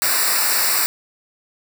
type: noise with comb filter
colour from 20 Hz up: white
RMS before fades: -18 dBFS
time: 0.02-0.86 s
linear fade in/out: 0 ms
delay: 0.31 ms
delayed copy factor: -1
effects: none